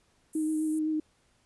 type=high-pass noise; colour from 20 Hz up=pink; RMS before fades=-44 dBFS; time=0.33-0.79 s; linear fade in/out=5 ms; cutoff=8300 Hz; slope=48 dB/octave
type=tone with vibrato; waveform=sine; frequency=311.1 Hz; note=D#4; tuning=in tune; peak=-26 dBFS; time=0.35-1 s; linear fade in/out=5 ms; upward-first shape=sine; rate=7.8 Hz; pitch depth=18 cents each way
effects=pink hiss -68 dBFS RMS until 1.45 s + resampled to 24000 Hz